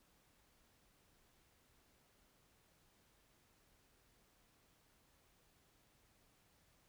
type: silence
effects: pink hiss -73 dBFS RMS until 6.88 s